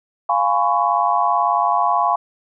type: chord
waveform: sine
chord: C# dominant seventh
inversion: first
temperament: equal with one note detuned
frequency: 698.5 / 830.6 / 1010.3 / 1108.7 Hz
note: E#5 / G#5 / B5 / C#6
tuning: 0 / 0 / +39 / 0 cents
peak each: -20 dBFS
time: 0.29-2.16 s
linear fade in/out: 5 ms
effects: none